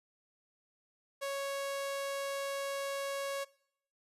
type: tone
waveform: sawtooth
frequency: 554 Hz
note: C#5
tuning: 1 cent flat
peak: -31 dBFS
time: 1.21-3.45 s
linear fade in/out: 20 ms
effects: noise-tail reverb RT60 0.7 s tail -22 dB re dry + resampled to 32000 Hz